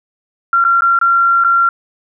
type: tone with dropouts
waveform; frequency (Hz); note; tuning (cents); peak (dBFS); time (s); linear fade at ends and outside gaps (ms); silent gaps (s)
sine; 1374; F6; -29; -8; 0.53-1.69; 2; 0.641-0.649 / 0.808-0.82 / 0.989-1.013 / 1.439-1.446
effects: none